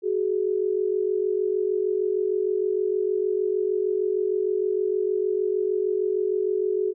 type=tone pair together; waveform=sine; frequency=374.7 / 421.2 Hz; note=F#4 / G#4; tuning=+22 / +24 cents; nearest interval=major second; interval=202 cents; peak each=-24 / -24 dBFS; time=0.02-6.94 s; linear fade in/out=50 ms; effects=none